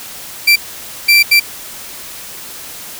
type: tone bursts at uneven times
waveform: 30% pulse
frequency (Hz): 2349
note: D7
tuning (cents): 0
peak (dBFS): -3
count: 3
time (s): 0.47-0.56 / 1.08-1.23 / 1.31-1.4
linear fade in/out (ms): 10
effects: white hiss -30 dBFS RMS until 2.99 s